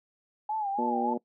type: tone with vibrato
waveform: sine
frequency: 830.6 Hz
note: G#5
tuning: in tune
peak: -28 dBFS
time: 0.49-1.14 s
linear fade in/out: 5 ms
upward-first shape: sine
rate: 3.5 Hz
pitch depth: 100 cents each way
type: harmonic tone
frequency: 119.9 Hz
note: A#2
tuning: 49 cents sharp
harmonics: 2 / 3 / 4 / 5 / 6 / 7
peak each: -31 / -34 / -36 / -38 / -44 / -40 dBFS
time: 0.78-1.18 s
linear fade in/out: 10 ms
effects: noise-tail reverb RT60 0.1 s tail -21 dB re dry